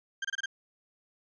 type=tone bursts; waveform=35% pulse; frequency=1583 Hz; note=G6; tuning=17 cents sharp; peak=-29 dBFS; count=5; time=0.22-0.459 s; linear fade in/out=5 ms; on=27 ms; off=26 ms; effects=resampled to 16000 Hz